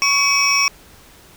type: tone cluster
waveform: triangle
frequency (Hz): 1114 / 2275 / 2550 / 5420 / 5630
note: C#6 / C#7 / D#7 / E8 / F8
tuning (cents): +8 / +44 / +42 / +47 / +13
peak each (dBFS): -18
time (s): 0.02-0.68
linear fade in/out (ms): 0
effects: tanh soft clip ceiling -4 dBFS + pink hiss -46 dBFS RMS until 1.36 s